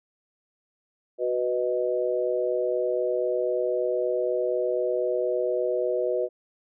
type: chord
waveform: sine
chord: B major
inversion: second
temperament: equal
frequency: 370 / 493.9 / 622.3 Hz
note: F#4 / B4 / D#5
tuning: 0 / 0 / 0 cents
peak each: -28 / -26 / -28 dBFS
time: 1.18-6.29 s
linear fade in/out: 50 ms
effects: none